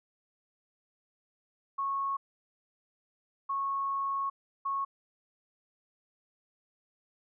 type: tone bursts at uneven times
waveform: sine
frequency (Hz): 1100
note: C#6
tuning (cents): -14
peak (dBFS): -29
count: 3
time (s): 1.78-2.17 / 3.49-4.3 / 4.65-4.85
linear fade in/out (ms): 10
effects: none